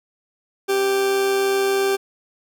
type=tone with amplitude modulation; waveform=40% pulse; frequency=392 Hz; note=G4; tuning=in tune; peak=-15 dBFS; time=0.68-1.97 s; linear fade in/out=20 ms; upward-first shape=sine; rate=123 Hz; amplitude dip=30%; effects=none